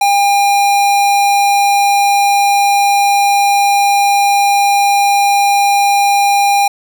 square tone, 804 Hz, G5, 44 cents sharp, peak -9 dBFS, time 0.01-6.68 s, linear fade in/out 5 ms, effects none

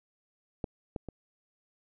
clicks, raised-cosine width 2 ms, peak -19 / -21 / -26 dBFS, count 3, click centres 0.642 / 0.962 / 1.087 s, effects none

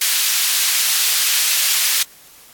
pink high-pass noise, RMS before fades -17 dBFS, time 0.01-2.03 s, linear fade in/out 5 ms, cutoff 2800 Hz, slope 12 dB/octave, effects white hiss -45 dBFS RMS until 2.53 s + AAC 64 kbps

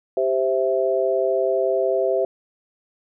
sine chord, C major, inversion second, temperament equal, 392 / 523.3 / 659.3 Hz, G4 / C5 / E5, 0 / 0 / 0 cents, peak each -22 dBFS, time 0.17-2.25 s, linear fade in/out 2 ms, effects none

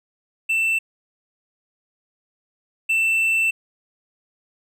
triangle tone pair in turn, 2670 / 2670 Hz, E7 / E7, +22 / +22 cents, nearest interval unison, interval 0 cents, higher neither, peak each -16 / -15 dBFS, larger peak second, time 0.49-0.79 / 2.89-3.51 s, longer second, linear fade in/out 10 ms, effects none

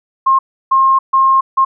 sine tone bursts at uneven times, 1068 Hz, C6, 35 cents sharp, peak -7 dBFS, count 4, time 0.26-0.39 / 0.71-0.99 / 1.13-1.41 / 1.57-1.65 s, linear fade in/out 10 ms, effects none

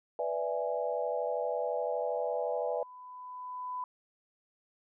sine chord, E dominant seventh, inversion second, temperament equal, 493.9 / 587.3 / 659.3 / 830.6 Hz, B4 / D5 / E5 / G#5, 0 / 0 / 0 / 0 cents, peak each -34 / -35 / -36 / -38 dBFS, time 0.19-2.83 s, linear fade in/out 2 ms
sine tone with exponential growth, 1000 Hz, B5, 21 cents sharp, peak -33 dBFS, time 1.21-3.84 s, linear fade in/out 2 ms, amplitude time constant 570 ms
effects none

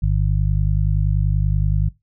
harmonic tone, 50.5 Hz, G#1, 48 cents flat, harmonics 1 / 2 / 3, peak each -17 / -20 / -22 dBFS, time 0.02-1.89 s, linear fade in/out 10 ms, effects noise-tail reverb RT60 0.2 s tail -20 dB re dry

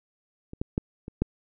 clicks, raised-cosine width 3 ms, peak -26 / -15 / -12 / -24 / -10 dBFS, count 5, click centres 0.534 / 0.615 / 0.779 / 1.081 / 1.22 s, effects none

